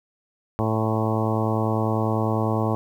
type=harmonic tone with a mistuned harmonic; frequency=110 Hz; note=A2; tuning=in tune; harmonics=1 / 2 / 3 / 4 / 5 / 6 / 7 / 8 / 9 / 10; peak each=-24 / -27 / -29 / -30 / -31 / -32 / -32 / -33 / -34 / -34 dBFS; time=0.59-2.75 s; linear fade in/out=0 ms; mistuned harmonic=9; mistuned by=+18 cents; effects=9-bit